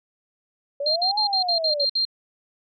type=exponential two-way sweep; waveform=sine; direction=up then down; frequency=554.4 to 860 to 554.4 Hz; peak=-24 dBFS; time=0.8-1.85 s; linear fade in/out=5 ms; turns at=1.19 s
type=tone bursts; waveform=sine; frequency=4186 Hz; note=C8; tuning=in tune; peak=-19 dBFS; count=8; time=0.86-2.052 s; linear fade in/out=5 ms; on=100 ms; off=56 ms
effects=none